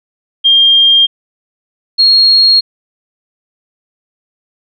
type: tone pair in turn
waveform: sine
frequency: 3206 / 4279 Hz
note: G7 / C8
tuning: +38 / +38 cents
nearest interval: perfect fourth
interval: 500 cents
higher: second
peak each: -4 dBFS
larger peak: neither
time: 0.44-1.07 / 1.98-2.61 s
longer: neither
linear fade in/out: 20 ms
effects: none